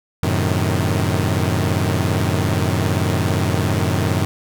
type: chord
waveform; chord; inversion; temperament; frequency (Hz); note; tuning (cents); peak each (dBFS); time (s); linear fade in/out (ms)
sawtooth; F# diminished seventh; none; equal; 92.5 / 110 / 130.81 / 155.56; F#2 / A2 / C3 / Eb3; 0 / 0 / 0 / 0; -16 / -18 / -21 / -19; 0.23-4.25; 0
effects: none